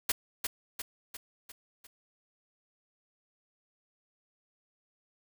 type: noise with echo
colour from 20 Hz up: white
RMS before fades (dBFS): -28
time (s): 0.09-0.12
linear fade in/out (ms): 5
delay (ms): 350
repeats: 5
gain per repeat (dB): -5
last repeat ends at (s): 1.87
effects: none